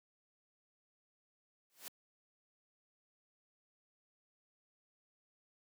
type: noise with exponential growth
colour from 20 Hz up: white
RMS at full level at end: -43 dBFS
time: 1.7-1.88 s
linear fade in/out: 0 ms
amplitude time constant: 39 ms
effects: high-pass 200 Hz 12 dB/octave